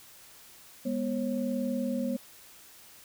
sine tone cluster, 203.8 / 244.4 / 542 Hz, G#3 / B3 / C#5, -32 / -18 / -39 cents, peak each -34 / -30 / -35 dBFS, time 0.85-2.17 s, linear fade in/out 10 ms, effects white hiss -53 dBFS RMS until 3.04 s

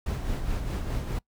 brown noise with tremolo, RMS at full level -28 dBFS, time 0.06-1.19 s, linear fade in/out 5 ms, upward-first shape sine, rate 4.8 Hz, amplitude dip 45%, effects noise-tail reverb RT60 0.1 s tail -23 dB re dry

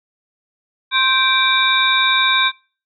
sine tone cluster, 1053 / 1567 / 2341 / 3583 / 3794 Hz, C6 / G6 / D7 / A7 / A#7, +11 / -1 / -6 / +31 / +30 cents, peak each -19 dBFS, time 0.91-2.52 s, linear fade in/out 50 ms, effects noise-tail reverb RT60 0.4 s tail -25 dB re dry

